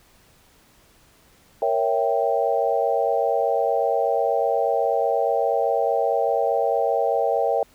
sine chord, A# diminished seventh, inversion none, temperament equal, 466.2 / 554.4 / 659.3 / 784 Hz, A#4 / C#5 / E5 / G5, 0 / 0 / 0 / 0 cents, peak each -24 dBFS, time 1.62-7.63 s, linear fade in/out 2 ms, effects pink hiss -56 dBFS RMS until 7.74 s

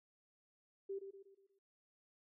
sine tone with echo, 392 Hz, G4, in tune, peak -40 dBFS, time 0.89-0.99 s, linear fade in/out 10 ms, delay 120 ms, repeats 5, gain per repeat -7 dB, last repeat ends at 1.59 s, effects noise-tail reverb RT60 0.6 s tail -18 dB re dry

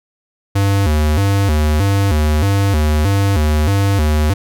square tone with vibrato, 86.8 Hz, F2, 10 cents flat, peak -12 dBFS, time 0.55-4.34 s, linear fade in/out 10 ms, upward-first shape square, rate 1.6 Hz, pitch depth 230 cents each way, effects none

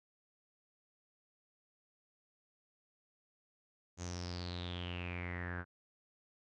sawtooth tone with low-pass filter sweep, 88.3 Hz, F2, 20 cents sharp, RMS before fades -42 dBFS, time 3.97-5.65 s, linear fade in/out 50 ms, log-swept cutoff 6700 to 1500 Hz, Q 8.5, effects none

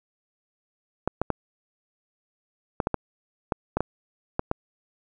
clicks, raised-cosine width 1 ms, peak -9 dBFS, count 11, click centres 1.076 / 1.216 / 1.303 / 2.802 / 2.871 / 2.943 / 3.522 / 3.77 / 3.806 / 4.394 / 4.514 s, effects none

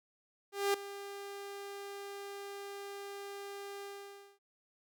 sawtooth tone with ADSR envelope, 400 Hz, G4, 35 cents sharp, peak -23 dBFS, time 0.52-4.39 s, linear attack 220 ms, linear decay 4 ms, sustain -16 dB, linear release 560 ms, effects none

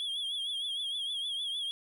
triangle tone with vibrato, 3322 Hz, G#7, in tune, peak -31 dBFS, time 0-1.71 s, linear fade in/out 0 ms, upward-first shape triangle, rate 6.5 Hz, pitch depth 92 cents each way, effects none

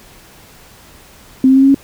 sine tone with pitch steps, 261.6 / 264.9 / 268.3 / 271.8 / 275.2 Hz, C4 / C4 / C4 / C#4 / C#4, 0 / +22 / +44 / -34 / -12 cents, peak -5 dBFS, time 1.44-1.745 s, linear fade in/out 2 ms, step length 61 ms, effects pink hiss -42 dBFS RMS until 1.83 s

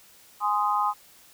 sine chord, Ab major, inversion none, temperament just, 830.6 / 1038.3 / 1245.9 Hz, Ab5 / C6 / Eb6, 0 / -14 / +2 cents, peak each -26 dBFS, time 0.4-0.94 s, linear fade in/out 50 ms, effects white hiss -54 dBFS RMS until 1.33 s

